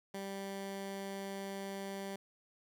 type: tone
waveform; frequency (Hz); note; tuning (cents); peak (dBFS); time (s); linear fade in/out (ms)
15% pulse; 196; G3; 0; -34; 0.14-2.16; 5
effects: none